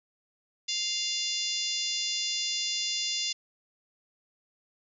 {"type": "harmonic tone", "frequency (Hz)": 698.5, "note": "F5", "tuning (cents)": 0, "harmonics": [3, 4, 5, 6, 7, 8, 9, 10], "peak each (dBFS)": [-43, -36, -34, -39, -33, -39, -40, -39], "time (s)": [0.68, 3.33], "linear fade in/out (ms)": 10, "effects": []}